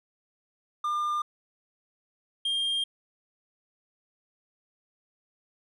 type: tone pair in turn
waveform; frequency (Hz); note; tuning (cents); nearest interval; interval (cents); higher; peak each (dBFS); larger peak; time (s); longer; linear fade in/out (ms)
triangle; 1202 / 3209; D6 / G7; +40 / +40; octave + perfect fourth; 1700; second; -24; neither; 0.84-1.22 / 2.45-2.84; second; 5
effects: resampled to 32000 Hz